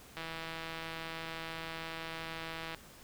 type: click train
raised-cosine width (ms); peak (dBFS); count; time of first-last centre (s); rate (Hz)
0.3; -25; 421; 0.17-2.747; 163
effects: pink hiss -55 dBFS RMS until 3.03 s